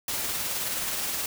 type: noise with tremolo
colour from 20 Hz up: white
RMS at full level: -29 dBFS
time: 0.08-1.26 s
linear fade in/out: 2 ms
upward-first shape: sine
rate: 19 Hz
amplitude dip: 25%
effects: none